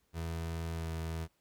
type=tone with pitch glide; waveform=30% pulse; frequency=82.6 to 81.51 Hz; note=E2 to E2; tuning=+4 to -19 cents; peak=-33 dBFS; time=0.13-1.28 s; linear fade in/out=50 ms; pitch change=-23 cents; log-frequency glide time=0.75-0.84 s; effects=pink hiss -75 dBFS RMS until 1.4 s